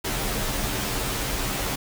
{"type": "noise with comb filter", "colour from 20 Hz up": "pink", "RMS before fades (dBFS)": -27, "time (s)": [0.04, 1.76], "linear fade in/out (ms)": 10, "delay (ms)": 12, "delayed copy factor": -0.75, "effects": []}